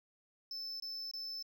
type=tone bursts; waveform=triangle; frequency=5270 Hz; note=E8; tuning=1 cent flat; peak=-39 dBFS; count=3; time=0.51-1.426 s; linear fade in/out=2 ms; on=290 ms; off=23 ms; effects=none